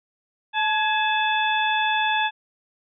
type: harmonic tone with a mistuned harmonic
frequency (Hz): 866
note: A5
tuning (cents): -28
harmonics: 1 / 2 / 3 / 4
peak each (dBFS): -22 / -25 / -27 / -28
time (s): 0.53-2.31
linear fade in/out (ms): 50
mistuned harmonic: 2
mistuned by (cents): -61
effects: none